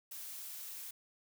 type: noise with ADSR envelope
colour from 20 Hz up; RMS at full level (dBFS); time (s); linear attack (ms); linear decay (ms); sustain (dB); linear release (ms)
blue; -44; 0.11-0.91; 10; 5; -2; 5
effects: none